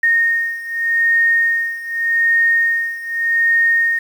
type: beating tone pair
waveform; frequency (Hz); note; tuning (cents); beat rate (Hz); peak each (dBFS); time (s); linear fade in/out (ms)
sine; 1846 / 1846.84; A#6 / A#6; -17 / -17; 0.84; -18 / -15; 0.03-3.99; 5
effects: 7-bit